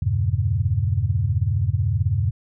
sine chord, E diminished seventh, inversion none, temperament equal, 82.41 / 98 / 116.54 / 138.59 Hz, E2 / G2 / Bb2 / Db3, 0 / 0 / 0 / 0 cents, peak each -25 / -21 / -24 / -27 dBFS, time 0.02-2.31 s, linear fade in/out 5 ms, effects none

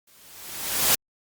white noise with exponential growth, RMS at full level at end -17 dBFS, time 0.07-0.95 s, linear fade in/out 5 ms, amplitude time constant 190 ms, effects Opus 48 kbps

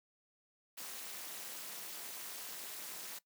white noise with amplitude modulation, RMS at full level -42 dBFS, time 0.77-3.19 s, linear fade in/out 10 ms, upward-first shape sine, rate 281 Hz, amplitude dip 95%, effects noise-tail reverb RT60 0.1 s tail -18 dB re dry + high-pass 200 Hz 12 dB/octave

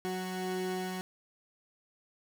30% pulse tone pair together, 184.4 / 370.3 Hz, F#3 / F#4, -6 / +1 cents, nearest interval octave, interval 1207 cents, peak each -34 / -33 dBFS, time 0.05-1.01 s, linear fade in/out 0 ms, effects none

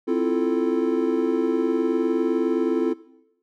triangle chord, F major seventh, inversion second, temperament equal, 261.6 / 329.6 / 349.2 / 440 Hz, C4 / E4 / F4 / A4, 0 / 0 / 0 / 0 cents, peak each -23 dBFS, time 0.07-2.94 s, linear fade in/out 20 ms, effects noise-tail reverb RT60 0.8 s tail -18 dB re dry

